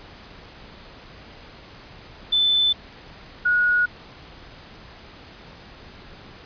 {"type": "tone pair in turn", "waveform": "sine", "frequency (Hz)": [3518, 1453.7], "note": ["A7", "F#6"], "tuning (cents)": [-1, -31], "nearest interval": "octave + minor third", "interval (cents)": 1530, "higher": "first", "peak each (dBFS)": -16, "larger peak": "neither", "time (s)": [[2.32, 2.73], [3.45, 3.86]], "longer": "neither", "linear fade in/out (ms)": 10, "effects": ["pink hiss -44 dBFS RMS until 6.45 s", "resampled to 11025 Hz"]}